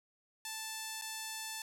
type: tone with dropouts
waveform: 5% pulse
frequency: 880 Hz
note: A5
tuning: in tune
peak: -28 dBFS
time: 0.45-1.62 s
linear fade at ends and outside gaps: 2 ms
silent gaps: 1.014-1.02 s
effects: none